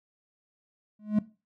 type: tone with exponential growth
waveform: triangle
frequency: 211.4 Hz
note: G#3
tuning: 31 cents sharp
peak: -15 dBFS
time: 0.99-1.19 s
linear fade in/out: 5 ms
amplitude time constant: 43 ms
effects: noise-tail reverb RT60 0.3 s tail -18 dB re dry